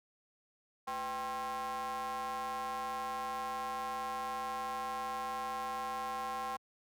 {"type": "ring-modulated tone", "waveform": "square", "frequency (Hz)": 140.9, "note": "C#3", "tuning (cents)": 29, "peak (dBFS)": -34, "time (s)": [0.87, 6.57], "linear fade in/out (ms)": 10, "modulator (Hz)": 924, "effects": ["high-pass 80 Hz 12 dB/octave"]}